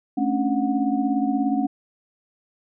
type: tone cluster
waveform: sine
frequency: 219.1 / 272.4 / 289.3 / 731 Hz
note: A3 / C#4 / D4 / F#5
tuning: -7 / -30 / -26 / -21 cents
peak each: -26 / -22 / -26 / -28 dBFS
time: 0.17-1.67 s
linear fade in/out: 10 ms
effects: none